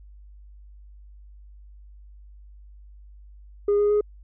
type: tone with pitch steps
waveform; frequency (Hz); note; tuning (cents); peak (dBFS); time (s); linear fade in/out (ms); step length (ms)
sine; 409 / 413 / 417.1; G#4 / G#4 / G#4; -26 / -10 / +7; -15; 3.68-4.01; 5; 110
effects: tanh soft clip ceiling -16 dBFS + added 50 Hz sine -44 dBFS peak until 4.23 s